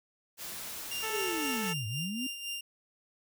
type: noise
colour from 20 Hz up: white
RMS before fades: -41 dBFS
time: 0.37-1.74 s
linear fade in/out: 50 ms
type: tone with tremolo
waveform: sawtooth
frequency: 2794 Hz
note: F7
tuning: in tune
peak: -31 dBFS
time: 0.91-2.61 s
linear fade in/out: 5 ms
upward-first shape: sine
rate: 3.9 Hz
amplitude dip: 55%
type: tone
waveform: 10% pulse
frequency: 440 Hz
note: A4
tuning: in tune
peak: -26 dBFS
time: 1.02-1.74 s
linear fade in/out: 20 ms
type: linear two-way sweep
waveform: sine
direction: down then up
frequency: 440 to 102.7 to 270.2 Hz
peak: -34 dBFS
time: 1.1-2.27 s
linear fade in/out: 5 ms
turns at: 1.87 s
effects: none